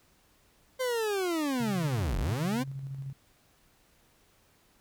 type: linear two-way sweep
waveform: 40% pulse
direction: down then up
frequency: 523.3 to 38.85 to 269.8 Hz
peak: -27 dBFS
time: 0.79-2.64 s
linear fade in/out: 20 ms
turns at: 2.18 s
type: tone with tremolo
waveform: sine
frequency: 136.1 Hz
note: C#3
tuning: 31 cents flat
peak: -34 dBFS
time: 1.6-3.13 s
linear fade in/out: 5 ms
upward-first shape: square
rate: 13 Hz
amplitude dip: 35%
effects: pink hiss -65 dBFS RMS until 4.8 s